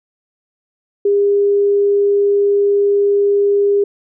sine tone, 404.1 Hz, G#4, 47 cents flat, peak -10 dBFS, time 1.05-3.84 s, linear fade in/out 5 ms, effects none

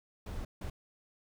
brown noise bursts at uneven times, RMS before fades -39 dBFS, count 2, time 0.26-0.45 / 0.61-0.7 s, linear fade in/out 5 ms, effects none

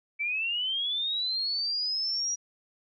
sine linear sweep, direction up, 2289 to 5780 Hz, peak -27 dBFS, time 0.19-2.36 s, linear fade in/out 20 ms, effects none

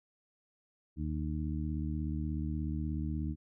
harmonic tone, 76.6 Hz, D#2, 27 cents flat, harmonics 1 / 2 / 3 / 4, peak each -35 / -38 / -40 / -41 dBFS, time 0.96-3.36 s, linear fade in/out 50 ms, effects none

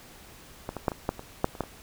clicks, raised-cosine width 1 ms, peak -18 / -19 / -9 / -20 / -11 / -24 / -8 / -28 / -13 / -26 dBFS, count 10, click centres 0.691 / 0.767 / 0.882 / 0.918 / 1.091 / 1.194 / 1.444 / 1.552 / 1.607 / 1.637 s, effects pink hiss -50 dBFS RMS until 1.82 s

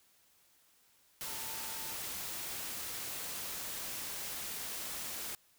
sine tone in noise, 892 Hz, A5, 23 cents sharp, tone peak -51 dBFS, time 1.26-1.93 s, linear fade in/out 0 ms, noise white, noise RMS -41 dBFS, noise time 1.21-5.35 s, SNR -13 dB, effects white hiss -68 dBFS RMS until 5.58 s

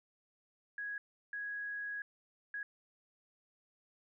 sine tone bursts at uneven times, 1661.2 Hz, G#6, in tune, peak -38 dBFS, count 3, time 0.78-0.98 / 1.33-2.02 / 2.54-2.63 s, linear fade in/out 2 ms, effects none

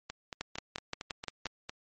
two click trains, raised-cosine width 0.2 ms, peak -17 / -21 dBFS, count 7 / 8, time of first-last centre 0.41-1.457 / 0.1-1.695 s, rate 5.73 / 4.39 Hz, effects MP3 32 kbps

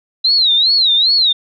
sine tone with vibrato, 3973 Hz, B7, 10 cents sharp, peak -9 dBFS, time 0.24-1.33 s, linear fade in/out 10 ms, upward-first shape sine, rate 2.5 Hz, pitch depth 180 cents each way, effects none

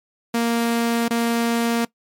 sawtooth tone with dropouts, 233.1 Hz, A#3, in tune, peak -14 dBFS, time 0.34-1.85 s, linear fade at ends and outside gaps 5 ms, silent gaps 1.082-1.106 s, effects noise-tail reverb RT60 0.1 s tail -21 dB re dry + MP3 64 kbps

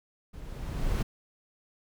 brown noise with level ramp, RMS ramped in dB -44 to -25 dBFS, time 0.33-1.03 s, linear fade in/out 10 ms, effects none

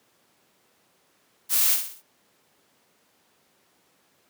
blue noise with echo, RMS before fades -21 dBFS, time 1.49-1.78 s, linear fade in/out 50 ms, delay 61 ms, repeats 4, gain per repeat -7 dB, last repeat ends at 2.024 s, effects pink hiss -64 dBFS RMS until 4.29 s + high-pass 200 Hz 12 dB/octave

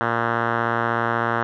5% pulse tone with low-pass filter, 116.54 Hz, A#2, in tune, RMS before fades -22 dBFS, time 0.01-1.43 s, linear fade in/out 0 ms, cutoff 1600 Hz, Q 2.3, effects none

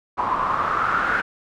white noise with low-pass filter sweep, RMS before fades -22 dBFS, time 0.17-1.22 s, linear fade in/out 20 ms, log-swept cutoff 1000 to 1500 Hz, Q 7.4, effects none

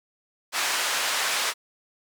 pink band-pass noise, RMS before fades -26 dBFS, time 0.52-1.54 s, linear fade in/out 50 ms, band 990 to 9100 Hz, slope 12 dB/octave, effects none

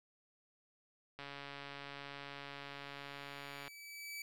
click train, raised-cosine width 0.3 ms, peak -31 dBFS, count 352, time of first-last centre 1.19-3.679 s, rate 141 Hz
sawtooth tone with exponential growth, 2300 Hz, D7, 37 cents flat, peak -39 dBFS, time 2.24-4.22 s, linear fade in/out 2 ms, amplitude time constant 430 ms
effects none

